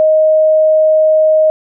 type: tone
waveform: sine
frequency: 625 Hz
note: D#5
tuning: 8 cents sharp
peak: -6 dBFS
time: 0-1.5 s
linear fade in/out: 0 ms
effects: none